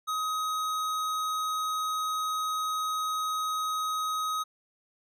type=tone with tanh clipping; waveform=sine; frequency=1262 Hz; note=D#6; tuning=24 cents sharp; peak=-30 dBFS; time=0.07-4.44 s; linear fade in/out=20 ms; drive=18 dB; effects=none

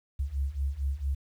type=beating tone pair; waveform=sine; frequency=66.6 / 71 Hz; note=C2 / C#2; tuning=+31 / +42 cents; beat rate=4.4 Hz; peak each=-32 / -30 dBFS; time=0.19-1.15 s; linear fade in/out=10 ms; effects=10-bit

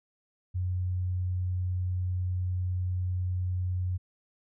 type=tone; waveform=sine; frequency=91 Hz; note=F#2; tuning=28 cents flat; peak=-27 dBFS; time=0.54-3.98 s; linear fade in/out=20 ms; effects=none

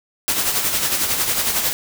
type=noise with tremolo; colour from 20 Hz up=white; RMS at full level=-18 dBFS; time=0.28-1.73 s; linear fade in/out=0 ms; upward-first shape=sine; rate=11 Hz; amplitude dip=50%; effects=none

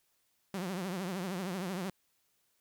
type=tone with vibrato; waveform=sawtooth; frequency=185 Hz; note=F#3; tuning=in tune; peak=-31 dBFS; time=0.54-1.9 s; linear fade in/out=2 ms; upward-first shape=triangle; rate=13 Hz; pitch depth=160 cents each way; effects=white hiss -75 dBFS RMS until 2.6 s

